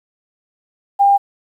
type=tone; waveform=sine; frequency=800 Hz; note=G5; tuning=35 cents sharp; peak=-8 dBFS; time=0.99-1.18 s; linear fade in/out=20 ms; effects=8-bit